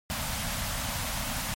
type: band-stop noise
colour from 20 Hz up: pink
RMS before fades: -32 dBFS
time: 0.1-1.54 s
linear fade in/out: 0 ms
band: 260 to 560 Hz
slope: 48 dB/octave
effects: MP3 64 kbps